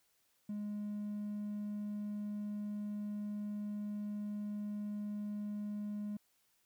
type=tone; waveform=triangle; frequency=207.7 Hz; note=G#3; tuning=in tune; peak=-35 dBFS; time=0.49-6.17 s; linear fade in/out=5 ms; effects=tanh soft clip ceiling -32 dBFS + white hiss -75 dBFS RMS until 6.65 s